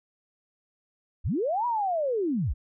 sine linear two-way sweep, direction up then down, 34.65 to 987.8 to 34.65 Hz, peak -24 dBFS, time 1.24-2.54 s, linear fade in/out 20 ms, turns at 1.66 s, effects none

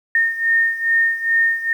sine beating tone pair, 1829 / 1831.4 Hz, A#6 / A#6, -33 / -31 cents, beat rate 2.4 Hz, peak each -16 / -20 dBFS, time 0.15-1.73 s, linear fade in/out 2 ms, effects 8-bit

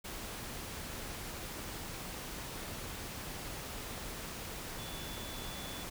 sine tone in noise, 3454 Hz, A7, 33 cents flat, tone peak -49 dBFS, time 4.78-5.84 s, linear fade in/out 10 ms, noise pink, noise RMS -43 dBFS, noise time 0.04-5.9 s, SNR -9 dB, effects none

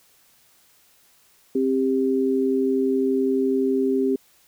sine tone pair together, 264.6 / 396.5 Hz, C4 / G4, +20 / +20 cents, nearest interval perfect fifth, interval 700 cents, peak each -21 dBFS, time 1.55-4.16 s, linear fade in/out 5 ms, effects white hiss -58 dBFS RMS until 4.47 s

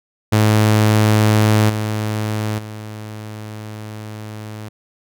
sawtooth tone with level steps, 107.4 Hz, A2, 41 cents flat, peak -7 / -15 / -25 dBFS, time 0.32-4.69 s, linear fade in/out 10 ms, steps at 1.69 / 2.58 s, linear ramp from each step 10 ms, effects none

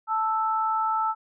sine tone pair together, 880 / 1318.5 Hz, A5 / E6, 0 / 0 cents, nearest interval perfect fifth, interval 700 cents, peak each -25 dBFS, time 0.07-1.15 s, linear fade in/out 50 ms, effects none

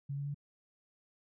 sine tone with pitch steps, 140 / 141.79 / 143.6 Hz, C#3 / C#3 / D3, +18 / +40 / -39 cents, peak -35 dBFS, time 0.09-0.345 s, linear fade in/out 10 ms, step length 85 ms, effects none

